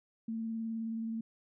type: tone with vibrato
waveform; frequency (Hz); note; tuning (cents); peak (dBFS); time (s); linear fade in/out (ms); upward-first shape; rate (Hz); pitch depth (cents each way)
sine; 225.2; A3; +40; -34; 0.28-1.21; 5; sine; 19; 18
effects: none